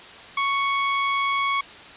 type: tone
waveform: 25% pulse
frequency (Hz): 1110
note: C#6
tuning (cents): +2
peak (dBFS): -17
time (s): 0.37-1.61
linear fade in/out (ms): 5
effects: white hiss -42 dBFS RMS until 1.96 s + resampled to 8000 Hz

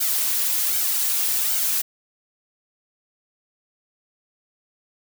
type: noise with flanger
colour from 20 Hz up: blue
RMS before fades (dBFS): -22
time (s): 0-1.82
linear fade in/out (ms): 10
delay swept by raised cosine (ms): 1.3 to 4.3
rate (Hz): 1.3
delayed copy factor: +0.7
effects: none

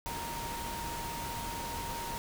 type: tone in noise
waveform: sine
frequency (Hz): 932.3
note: A#5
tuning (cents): 0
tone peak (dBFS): -39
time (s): 0.06-2.18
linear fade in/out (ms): 0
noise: pink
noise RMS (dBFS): -40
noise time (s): 0.06-2.18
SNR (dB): -2
effects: none

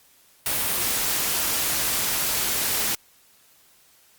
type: noise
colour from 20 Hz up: white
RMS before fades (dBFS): -24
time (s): 0.46-2.95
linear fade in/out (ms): 2
effects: white hiss -57 dBFS RMS until 4.18 s + Opus 48 kbps

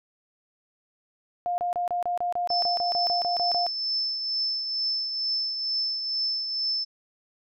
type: tone bursts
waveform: sine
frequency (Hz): 706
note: F5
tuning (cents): +19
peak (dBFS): -24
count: 15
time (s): 1.46-3.666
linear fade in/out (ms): 0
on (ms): 120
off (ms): 29
type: tone with tremolo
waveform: sine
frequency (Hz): 5274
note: E8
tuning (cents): 0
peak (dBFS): -23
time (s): 2.49-6.85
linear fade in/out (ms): 20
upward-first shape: triangle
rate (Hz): 2.2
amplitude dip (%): 50
effects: none

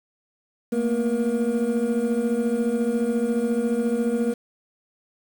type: tone cluster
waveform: triangle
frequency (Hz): 224.6 / 238.9 / 475.5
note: A3 / A#3 / A#4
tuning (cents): +36 / +43 / +34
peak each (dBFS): -23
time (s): 0.72-4.34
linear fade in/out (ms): 10
effects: 7-bit

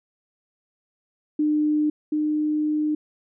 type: tone pair in turn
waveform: sine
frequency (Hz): 301.8 / 303.5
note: D4 / D#4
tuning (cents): +47 / -43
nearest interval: unison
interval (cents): 10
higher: second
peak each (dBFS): -18 / -20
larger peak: first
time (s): 1.39-1.9 / 2.12-2.95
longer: second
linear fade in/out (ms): 5
effects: none

